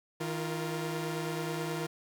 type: tone cluster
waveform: sawtooth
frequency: 158.9 / 347.2 / 467.5 Hz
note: D#3 / F4 / A#4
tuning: +37 / -10 / +5 cents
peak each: -32 / -33 / -36 dBFS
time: 0.2-1.87 s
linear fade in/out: 10 ms
effects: none